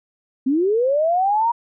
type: linear sweep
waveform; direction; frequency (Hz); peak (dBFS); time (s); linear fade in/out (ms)
sine; up; 250 to 956; -15; 0.46-1.52; 10
effects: none